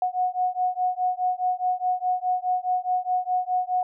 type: beating tone pair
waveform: sine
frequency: 729 / 733.8 Hz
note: F#5 / F#5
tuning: -26 / -15 cents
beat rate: 4.8 Hz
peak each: -25 dBFS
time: 0.02-3.83 s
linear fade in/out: 2 ms
effects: none